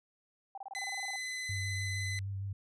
sine tone bursts, 784 Hz, G5, in tune, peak -40 dBFS, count 12, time 0.55-1.16 s, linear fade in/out 2 ms, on 27 ms, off 26 ms
sawtooth tone, 2021 Hz, B6, 39 cents sharp, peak -33 dBFS, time 0.75-2.19 s, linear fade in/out 0 ms
sine tone with vibrato, 98 Hz, G2, in tune, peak -35 dBFS, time 1.49-2.53 s, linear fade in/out 5 ms, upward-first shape square, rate 6.5 Hz, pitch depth 18 cents each way
effects resampled to 22050 Hz

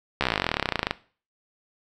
slowing click train, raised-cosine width 0.3 ms, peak -6 dBFS, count 29, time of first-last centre 0.21-0.91 s, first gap 14 ms, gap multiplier 1.04, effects noise-tail reverb RT60 0.4 s tail -18 dB re dry

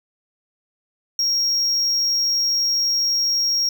triangle tone, 5588 Hz, F8, in tune, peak -16 dBFS, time 1.19-3.69 s, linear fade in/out 2 ms, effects none

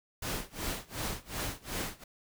pink noise with tremolo, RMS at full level -34 dBFS, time 0.22-2.04 s, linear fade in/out 5 ms, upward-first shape sine, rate 2.7 Hz, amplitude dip 95%, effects none

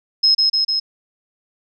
sine tone with echo, 5150 Hz, E8, 41 cents flat, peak -10 dBFS, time 0.23-0.35 s, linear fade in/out 10 ms, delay 150 ms, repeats 3, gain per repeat -2 dB, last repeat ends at 0.8 s, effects none

